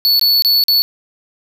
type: tone with dropouts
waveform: square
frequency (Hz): 4435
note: C#8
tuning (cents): 0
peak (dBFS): -10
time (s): 0.05-0.82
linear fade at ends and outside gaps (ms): 0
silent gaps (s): 0.195-0.213 / 0.422-0.448 / 0.638-0.683
effects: 7-bit